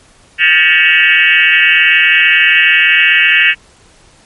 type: tone with frequency modulation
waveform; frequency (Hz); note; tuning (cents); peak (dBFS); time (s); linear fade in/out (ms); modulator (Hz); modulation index
sine; 2245; C#7; +21; -5; 0.38-3.55; 50; 165; 3.8
effects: pink hiss -45 dBFS RMS until 4.25 s + MP3 48 kbps